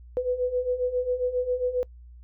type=beating tone pair; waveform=sine; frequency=493.8 / 501.2 Hz; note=B4 / B4; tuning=0 / +25 cents; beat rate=7.4 Hz; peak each=-29 / -25 dBFS; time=0.17-1.83 s; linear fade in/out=0 ms; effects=noise-tail reverb RT60 0.1 s tail -24 dB re dry + added 60 Hz sine -44 dBFS peak until 2.23 s